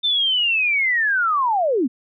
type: linear sweep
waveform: sine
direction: down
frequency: 3594 to 220 Hz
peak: -16 dBFS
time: 0.03-1.88 s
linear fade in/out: 20 ms
effects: none